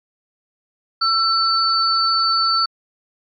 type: tone pair together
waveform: sine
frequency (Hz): 1339 / 4504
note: E6 / C#8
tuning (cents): +27 / +27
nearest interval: octave + major sixth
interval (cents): 2100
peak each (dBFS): -17 / -17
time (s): 1.01-2.66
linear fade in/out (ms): 10
effects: MP3 64 kbps